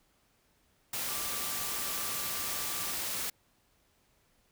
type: tone in noise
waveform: sine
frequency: 1174.7 Hz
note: D6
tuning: in tune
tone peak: -46 dBFS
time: 1.08-2.93 s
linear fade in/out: 5 ms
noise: white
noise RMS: -35 dBFS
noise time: 0.93-3.3 s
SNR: -14 dB
effects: pink hiss -70 dBFS RMS until 4.51 s